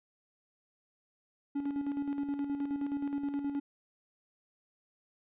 triangle tone with tremolo, 282.9 Hz, C#4, 35 cents sharp, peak -28 dBFS, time 1.55-3.6 s, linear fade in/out 10 ms, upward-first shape square, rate 9.5 Hz, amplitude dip 50%, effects resampled to 8000 Hz

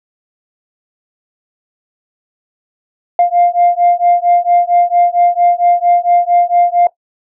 sine beating tone pair, 698.5 / 702.9 Hz, F5 / F5, 0 / +11 cents, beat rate 4.4 Hz, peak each -10 dBFS, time 3.19-6.87 s, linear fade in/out 2 ms, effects noise-tail reverb RT60 0.1 s tail -18 dB re dry + tanh soft clip ceiling -2 dBFS

